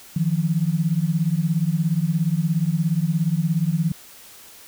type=beating tone pair; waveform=sine; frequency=155.9 / 172.9 Hz; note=D#3 / F3; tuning=+4 / -17 cents; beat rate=17 Hz; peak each=-21 dBFS; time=0.16-3.92 s; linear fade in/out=5 ms; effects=white hiss -45 dBFS RMS until 4.67 s